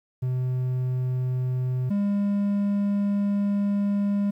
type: tone pair in turn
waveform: triangle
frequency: 127.3 / 202.1 Hz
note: C3 / G#3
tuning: -47 / -47 cents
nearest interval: minor sixth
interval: 800 cents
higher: second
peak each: -21 / -19 dBFS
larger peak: second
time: 0.22-1.9 / 1.9-4.31 s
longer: second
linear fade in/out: 10 ms
effects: 10-bit